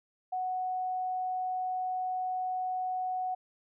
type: tone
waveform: sine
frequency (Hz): 740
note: F#5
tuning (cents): 0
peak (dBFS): -30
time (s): 0.32-3.35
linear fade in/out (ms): 10
effects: none